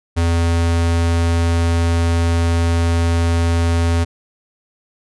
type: tone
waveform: square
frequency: 84.3 Hz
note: E2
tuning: 39 cents sharp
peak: -14 dBFS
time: 0.16-4.05 s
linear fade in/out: 20 ms
effects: resampled to 24000 Hz